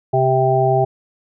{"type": "harmonic tone with a mistuned harmonic", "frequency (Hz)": 130.81, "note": "C3", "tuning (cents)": 0, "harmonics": [1, 3, 5, 6], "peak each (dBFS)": [-18, -18, -18, -18], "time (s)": [0.13, 0.85], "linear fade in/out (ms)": 10, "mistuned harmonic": 1, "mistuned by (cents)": 17, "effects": []}